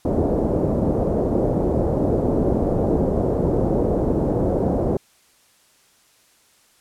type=low-pass noise; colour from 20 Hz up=white; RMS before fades=-20 dBFS; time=0.05-4.97 s; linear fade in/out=2 ms; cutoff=550 Hz; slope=24 dB/octave; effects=white hiss -57 dBFS RMS until 6.8 s + low-pass 11000 Hz 12 dB/octave